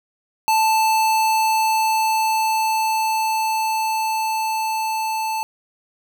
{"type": "tone with level ramp", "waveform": "square", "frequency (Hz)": 880, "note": "A5", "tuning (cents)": 0, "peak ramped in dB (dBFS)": [-15, -22], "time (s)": [0.48, 5.43], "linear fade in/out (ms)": 0, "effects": []}